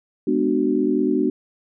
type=chord; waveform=sine; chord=G# half-diminished seventh; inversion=none; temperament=just; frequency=207.7 / 249.2 / 299 / 373.8 Hz; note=G#3 / B3 / D4 / F#4; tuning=0 / +16 / +31 / +18 cents; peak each=-26 / -22 / -21 / -22 dBFS; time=0.27-1.3 s; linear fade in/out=5 ms; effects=none

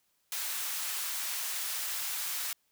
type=high-pass noise; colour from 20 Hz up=white; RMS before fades=-35 dBFS; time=0.32-2.53 s; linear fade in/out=2 ms; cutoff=980 Hz; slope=12 dB/octave; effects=white hiss -74 dBFS RMS until 2.71 s

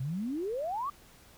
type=exponential sweep; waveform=sine; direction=up; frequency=123.47 to 1200 Hz; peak=-31 dBFS; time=0-0.9 s; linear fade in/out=5 ms; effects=pink hiss -57 dBFS RMS until 1.37 s

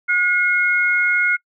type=tone pair together; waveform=sine; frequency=1443 / 2156 Hz; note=F#6 / C#7; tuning=-44 / -49 cents; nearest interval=perfect fifth; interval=695 cents; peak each=-17 dBFS; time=0.08-1.37 s; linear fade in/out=20 ms; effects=noise-tail reverb RT60 0.1 s tail -25 dB re dry

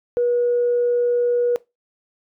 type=tone; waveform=sine; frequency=483.3 Hz; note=B4; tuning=38 cents flat; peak=-15 dBFS; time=0.17-1.56 s; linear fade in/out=0 ms; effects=noise-tail reverb RT60 0.2 s tail -20 dB re dry + tanh soft clip ceiling -11 dBFS

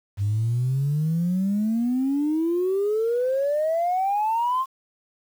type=exponential sweep; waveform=sine; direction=up; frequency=98.1 to 1073 Hz; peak=-19 dBFS; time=0.17-4.66 s; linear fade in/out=50 ms; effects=tanh soft clip ceiling -16 dBFS + 8-bit

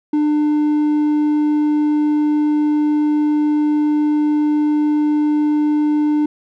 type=tone with hard clipping; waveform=sine; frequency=299.4 Hz; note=D4; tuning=33 cents sharp; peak=-14 dBFS; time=0.13-6.26 s; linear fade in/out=5 ms; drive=3 dB; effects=none

